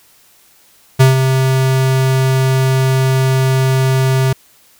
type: tone with ADSR envelope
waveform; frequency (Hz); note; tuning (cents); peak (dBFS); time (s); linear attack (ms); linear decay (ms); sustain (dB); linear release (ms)
square; 131.8; C3; +13; -4; 0.99-4.33; 17; 140; -7; 6
effects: white hiss -49 dBFS RMS until 4.79 s